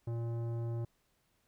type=tone with tanh clipping; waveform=triangle; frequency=116.54 Hz; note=A#2; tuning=in tune; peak=-36 dBFS; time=0.07-0.85 s; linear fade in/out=5 ms; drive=18 dB; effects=pink hiss -75 dBFS RMS until 1.47 s